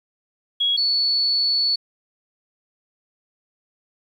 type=tone pair in turn; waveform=sine; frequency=3322 / 4434 Hz; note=G#7 / C#8; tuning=0 / 0 cents; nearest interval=perfect fourth; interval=500 cents; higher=second; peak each=-17 dBFS; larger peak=neither; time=0.6-0.77 / 0.77-1.76 s; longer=second; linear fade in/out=10 ms; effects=9-bit